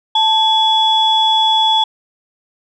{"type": "tone pair together", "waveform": "sine", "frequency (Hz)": [880, 3390], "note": ["A5", "G#7"], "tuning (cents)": [0, 35], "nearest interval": "octave + major seventh", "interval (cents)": 2335, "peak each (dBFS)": -12, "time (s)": [0.15, 1.84], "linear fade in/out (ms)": 5, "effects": ["tanh soft clip ceiling -3 dBFS"]}